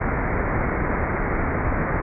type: low-pass noise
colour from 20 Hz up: pink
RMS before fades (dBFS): -23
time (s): 0-2.02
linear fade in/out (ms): 20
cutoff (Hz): 2200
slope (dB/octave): 96
effects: none